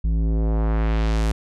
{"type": "tone with low-pass filter sweep", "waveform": "square", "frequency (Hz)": 54.6, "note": "A1", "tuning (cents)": -13, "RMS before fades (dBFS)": -20, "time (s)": [0.04, 1.32], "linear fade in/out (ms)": 5, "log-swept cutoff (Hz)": [140, 11000], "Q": 0.94, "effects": []}